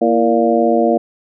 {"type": "harmonic tone with a mistuned harmonic", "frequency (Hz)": 116.54, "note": "A#2", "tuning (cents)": 0, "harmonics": [2, 3, 4, 5, 6], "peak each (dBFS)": [-17, -17, -17, -17, -17], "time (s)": [0.01, 0.98], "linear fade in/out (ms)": 10, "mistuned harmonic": 3, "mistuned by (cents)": -73, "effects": []}